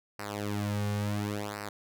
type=tone with flanger; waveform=sawtooth; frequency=103.3 Hz; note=G#2; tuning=9 cents flat; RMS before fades=-33 dBFS; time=0.19-1.69 s; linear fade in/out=5 ms; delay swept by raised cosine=0.29 to 3.09 ms; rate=0.71 Hz; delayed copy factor=-0.9; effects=none